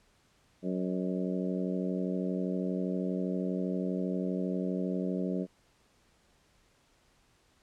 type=harmonic tone with a mistuned harmonic; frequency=92.5 Hz; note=F#2; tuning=in tune; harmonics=2 / 3 / 4 / 5 / 6 / 7; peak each=-32 / -36 / -38 / -40 / -42 / -43 dBFS; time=0.62-5.47 s; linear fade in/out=50 ms; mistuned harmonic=7; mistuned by=-47 cents; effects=pink hiss -67 dBFS RMS until 7.62 s + low-pass 9000 Hz 12 dB/octave